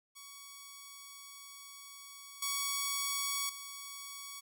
5% pulse tone with level steps, 1122 Hz, C#6, 21 cents sharp, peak -37 / -21 / -32 dBFS, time 0.15-4.41 s, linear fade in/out 20 ms, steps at 2.42 / 3.49 s, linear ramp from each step 5 ms, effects none

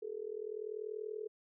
sine tone with amplitude modulation, 430 Hz, A4, 40 cents flat, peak -35 dBFS, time 0.02-1.28 s, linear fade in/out 10 ms, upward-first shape sine, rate 40.4 Hz, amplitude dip 90%, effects none

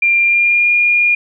sine tone with pitch glide, 2385 to 2422 Hz, D7 to D#7, +26 to -47 cents, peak -9 dBFS, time 0.02-1.15 s, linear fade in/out 5 ms, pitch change +27 cents, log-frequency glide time 0.19-0.7 s, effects none

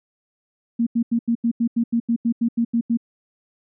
sine tone bursts, 233.1 Hz, A#3, in tune, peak -16 dBFS, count 14, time 0.79-2.973 s, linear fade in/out 10 ms, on 77 ms, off 85 ms, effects none

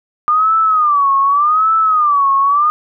sine tone with vibrato, 1200 Hz, D6, 37 cents sharp, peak -9 dBFS, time 0.28-2.7 s, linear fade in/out 0 ms, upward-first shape sine, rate 0.85 Hz, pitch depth 160 cents each way, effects none

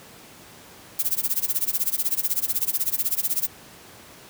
violet noise with tremolo, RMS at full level -21 dBFS, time 0.99-3.47 s, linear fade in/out 0 ms, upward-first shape sine, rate 16 Hz, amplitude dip 95%, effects pink hiss -46 dBFS RMS until 4.29 s + high-pass 100 Hz 12 dB/octave

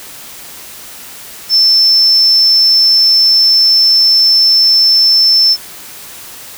sine tone, 5310 Hz, E8, 12 cents sharp, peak -5 dBFS, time 1.49-5.57 s, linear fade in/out 50 ms, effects white hiss -31 dBFS RMS until 6.57 s

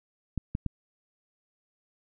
clicks, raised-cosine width 5 ms, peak -17 dBFS, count 3, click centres 0.377 / 0.551 / 0.663 s, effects none

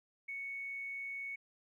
triangle tone with tanh clipping, 2219 Hz, C#7, 1 cent sharp, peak -39 dBFS, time 0.28-1.36 s, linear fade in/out 10 ms, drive 2 dB, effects none

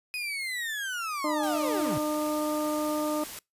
35% pulse linear sweep, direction down, 2514 to 114.6 Hz, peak -29 dBFS, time 0.14-1.98 s, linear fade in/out 0 ms
harmonic tone, 302.7 Hz, D#4, 48 cents flat, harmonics 1 / 2 / 3 / 4, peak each -29 / -31 / -37 / -36 dBFS, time 1.24-3.24 s, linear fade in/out 5 ms
white noise, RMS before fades -40 dBFS, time 1.43-3.39 s, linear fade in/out 2 ms
effects noise-tail reverb RT60 0.2 s tail -25 dB re dry + resampled to 32000 Hz

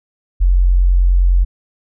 sine tone, 44.84 Hz, F1, 46 cents sharp, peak -8 dBFS, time 0.4-1.45 s, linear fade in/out 20 ms, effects none

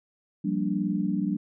sine chord, G minor seventh, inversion third, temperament equal, 174.61 / 196 / 233.1 / 293.7 Hz, F3 / G3 / Bb3 / D4, 0 / 0 / 0 / 0 cents, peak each -31 / -27 / -33 / -30 dBFS, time 0.44-1.37 s, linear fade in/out 10 ms, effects none

